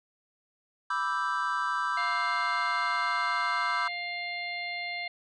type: chord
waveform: triangle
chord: E minor seventh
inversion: second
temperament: equal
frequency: 987.8 / 1174.7 / 1318.5 / 1568 Hz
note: B5 / D6 / E6 / G6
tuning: 0 / 0 / 0 / 0 cents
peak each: -31 dBFS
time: 0.9-3.88 s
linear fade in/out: 5 ms
type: harmonic tone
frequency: 700 Hz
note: F5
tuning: 4 cents sharp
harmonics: 1 / 3 / 4 / 5 / 6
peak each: -39 / -34 / -46 / -46 / -41 dBFS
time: 1.97-5.08 s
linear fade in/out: 5 ms
effects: resampled to 22050 Hz